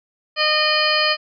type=harmonic tone; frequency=612 Hz; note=D#5; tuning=29 cents flat; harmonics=1 / 2 / 3 / 4 / 5 / 7 / 8; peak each=-23 / -23 / -23 / -23 / -23 / -23 / -23 dBFS; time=0.36-1.17 s; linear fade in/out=50 ms; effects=none